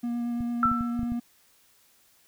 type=tone with vibrato; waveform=triangle; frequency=238 Hz; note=A#3; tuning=36 cents sharp; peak=-25 dBFS; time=0.03-1.2 s; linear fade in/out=10 ms; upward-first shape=sine; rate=8.8 Hz; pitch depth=11 cents each way
type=clicks; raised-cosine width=5 ms; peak=-23 dBFS; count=7; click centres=0.407 / 0.656 / 0.715 / 0.809 / 0.993 / 1.032 / 1.12 s
type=tone with exponential decay; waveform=sine; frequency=1332 Hz; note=E6; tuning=18 cents sharp; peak=-17 dBFS; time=0.63-1.09 s; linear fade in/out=1 ms; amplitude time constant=99 ms
effects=white hiss -62 dBFS RMS until 2.27 s